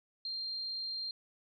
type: tone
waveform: sine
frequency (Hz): 4186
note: C8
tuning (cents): 0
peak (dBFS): -36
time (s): 0.25-1.11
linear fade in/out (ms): 2
effects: none